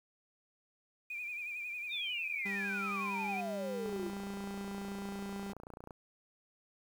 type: tone with vibrato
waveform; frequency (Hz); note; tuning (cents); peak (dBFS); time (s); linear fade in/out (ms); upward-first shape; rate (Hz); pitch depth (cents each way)
sine; 2418; D7; +50; -38; 1.1-3.41; 5; sine; 11; 58
type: exponential sweep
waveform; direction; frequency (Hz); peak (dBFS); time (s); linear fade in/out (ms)
sine; down; 3800 to 328.1; -37; 1.89-4.12; 50
type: tone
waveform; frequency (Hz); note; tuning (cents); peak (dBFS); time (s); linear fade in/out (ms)
35% pulse; 198.6; G3; +23; -38; 2.45-5.53; 10
type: click train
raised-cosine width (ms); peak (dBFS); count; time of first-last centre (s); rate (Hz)
1; -33; 61; 3.86-5.908; 29.3
effects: 10-bit